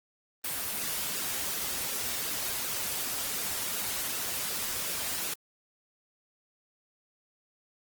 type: noise with flanger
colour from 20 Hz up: white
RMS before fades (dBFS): -33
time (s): 0.44-5.34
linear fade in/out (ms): 5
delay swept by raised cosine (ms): 0.92 to 6.72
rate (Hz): 2.7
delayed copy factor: -0.5
effects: Opus 24 kbps